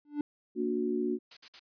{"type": "tone with exponential growth", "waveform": "triangle", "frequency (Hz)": 293.7, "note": "D4", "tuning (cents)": 0, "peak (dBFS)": -23, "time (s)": [0.05, 0.21], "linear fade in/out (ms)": 2, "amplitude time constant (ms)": 34}
{"type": "chord", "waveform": "sine", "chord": "Bb augmented", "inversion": "none", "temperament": "just", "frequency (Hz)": [233.1, 291.4, 364.2], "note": ["Bb3", "D4", "F#4"], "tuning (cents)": [0, -13, -27], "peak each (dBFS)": [-33, -34, -31], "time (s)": [0.55, 1.19], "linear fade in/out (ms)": 50}
{"type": "noise bursts", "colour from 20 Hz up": "blue", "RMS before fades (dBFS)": -42, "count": 3, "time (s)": [1.31, 1.595], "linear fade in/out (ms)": 5, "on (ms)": 59, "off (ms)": 54}
{"effects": ["resampled to 11025 Hz"]}